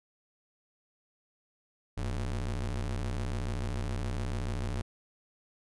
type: ring-modulated tone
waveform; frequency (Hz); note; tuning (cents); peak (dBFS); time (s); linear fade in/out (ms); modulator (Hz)
45% pulse; 66; C2; +16; -28; 1.97-4.82; 10; 29.5
effects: resampled to 24000 Hz